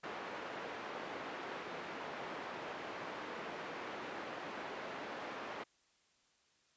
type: band-pass noise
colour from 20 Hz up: pink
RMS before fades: -45 dBFS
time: 0.03-5.64 s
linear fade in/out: 10 ms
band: 350 to 2100 Hz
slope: 12 dB/octave
effects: white hiss -73 dBFS RMS until 6.76 s + resampled to 16000 Hz